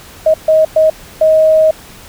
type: tone bursts at uneven times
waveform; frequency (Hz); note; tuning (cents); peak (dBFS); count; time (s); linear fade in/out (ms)
sine; 630; D#5; +21; -5; 4; 0.26-0.34 / 0.48-0.65 / 0.76-0.9 / 1.21-1.71; 5
effects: pink hiss -36 dBFS RMS until 2.08 s